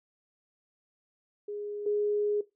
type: tone pair in turn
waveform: sine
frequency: 413.6 / 415.4 Hz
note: G#4 / G#4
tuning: -7 / 0 cents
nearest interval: unison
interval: 7 cents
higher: second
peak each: -34 / -25 dBFS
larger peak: second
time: 1.48-1.86 / 1.86-2.41 s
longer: second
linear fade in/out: 5 ms
effects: noise-tail reverb RT60 0.2 s tail -17 dB re dry